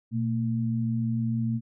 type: tone pair together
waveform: sine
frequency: 119.9 / 226.3 Hz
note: A#2 / A3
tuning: +49 / +49 cents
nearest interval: major seventh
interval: 1100 cents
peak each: -27 dBFS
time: 0.11-1.61 s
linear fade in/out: 50 ms
effects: none